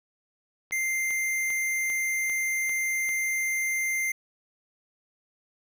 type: click train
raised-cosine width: 0.3 ms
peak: -27 dBFS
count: 7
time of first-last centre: 0.71-3.091 s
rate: 2.52 Hz
type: tone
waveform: square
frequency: 2093 Hz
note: C7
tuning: in tune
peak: -26 dBFS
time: 0.72-4.12 s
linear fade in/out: 5 ms
effects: none